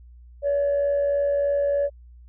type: tone with amplitude modulation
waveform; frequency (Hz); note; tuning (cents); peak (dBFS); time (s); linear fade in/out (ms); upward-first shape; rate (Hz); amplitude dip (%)
sine; 569; C#5; +45; -16; 0.42-1.9; 50; sine; 83.2; 40
effects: tanh soft clip ceiling -16 dBFS + added 60 Hz sine -44 dBFS peak until 2.28 s